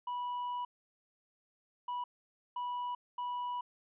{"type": "tone bursts at uneven times", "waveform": "triangle", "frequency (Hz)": 980, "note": "B5", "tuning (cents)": -14, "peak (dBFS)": -33, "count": 4, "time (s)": [[0.07, 0.65], [1.88, 2.04], [2.56, 2.95], [3.18, 3.61]], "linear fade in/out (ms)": 5, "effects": ["resampled to 8000 Hz"]}